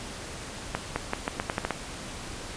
accelerating click train, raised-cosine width 0.5 ms, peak -11 dBFS, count 9, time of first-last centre 0.75-1.707 s, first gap 210 ms, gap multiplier 0.83, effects pink hiss -39 dBFS RMS until 2.56 s + resampled to 22050 Hz

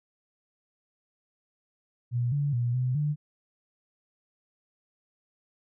sine tone with pitch steps, 121 / 143.6 / 120.4 / 126.7 / 148.4 Hz, B2 / D3 / B2 / B2 / D3, -35 / -39 / -44 / +45 / +18 cents, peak -24 dBFS, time 2.11-3.16 s, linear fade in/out 50 ms, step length 210 ms, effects none

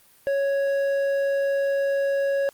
sine tone with hard clipping, 554.4 Hz, C#5, in tune, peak -22 dBFS, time 0.27-2.49 s, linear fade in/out 0 ms, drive 6 dB, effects white hiss -56 dBFS RMS until 2.53 s + Opus 32 kbps

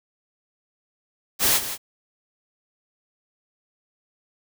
white noise with echo, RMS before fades -19 dBFS, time 1.39-1.61 s, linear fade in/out 50 ms, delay 170 ms, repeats 1, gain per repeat -11 dB, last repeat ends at 1.78 s, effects none

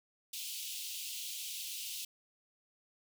pink high-pass noise, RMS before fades -42 dBFS, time 0.33-2.05 s, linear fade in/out 5 ms, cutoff 2700 Hz, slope 48 dB/octave, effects none

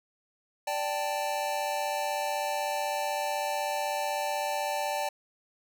square chord, D suspended fourth, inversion none, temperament equal, 587.3 / 784 / 880 Hz, D5 / G5 / A5, 0 / 0 / 0 cents, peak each -34 dBFS, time 0.67-5.09 s, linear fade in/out 5 ms, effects none

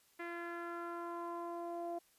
sawtooth tone with low-pass filter sweep, 342.8 Hz, F4, 32 cents flat, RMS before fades -43 dBFS, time 0.19-1.99 s, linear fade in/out 10 ms, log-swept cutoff 2000 to 690 Hz, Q 3.5, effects white hiss -70 dBFS RMS until 2.18 s + resampled to 32000 Hz

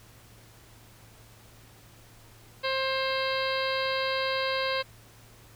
harmonic tone with a mistuned harmonic, 530 Hz, C5, 22 cents sharp, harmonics 1 / 2 / 3 / 4 / 5 / 6 / 7 / 8 / 9, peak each -30 / -33 / -35 / -36 / -37 / -38 / -38 / -39 / -40 dBFS, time 2.63-4.83 s, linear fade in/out 20 ms, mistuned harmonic 7, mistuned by +77 cents, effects added 112 Hz sine -55 dBFS peak until 5.55 s + pink hiss -55 dBFS RMS until 5.55 s

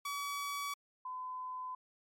sawtooth / sine tone pair in turn, 1139 / 1014.7 Hz, C#6 / B5, +47 / +47 cents, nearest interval major second, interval 200 cents, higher first, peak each -33 / -39 dBFS, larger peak first, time 0.05-0.74 / 1.05-1.75 s, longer second, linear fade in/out 5 ms, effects MP3 64 kbps

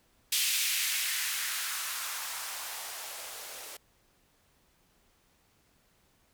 violet noise with band-pass filter sweep, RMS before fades -34 dBFS, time 0.32-3.77 s, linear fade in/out 5 ms, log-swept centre 2900 to 450 Hz, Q 1.6, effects pink hiss -68 dBFS RMS until 6.33 s

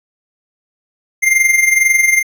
square tone with amplitude modulation, 2100 Hz, C7, 6 cents sharp, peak -7 dBFS, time 1.22-2.23 s, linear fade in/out 20 ms, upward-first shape sine, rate 22.1 Hz, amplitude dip 65%, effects resampled to 32000 Hz

